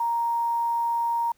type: tone with quantisation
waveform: sine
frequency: 934 Hz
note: A#5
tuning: 3 cents sharp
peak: -22 dBFS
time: 0-1.32 s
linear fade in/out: 5 ms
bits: 8
effects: pink hiss -66 dBFS RMS until 1.37 s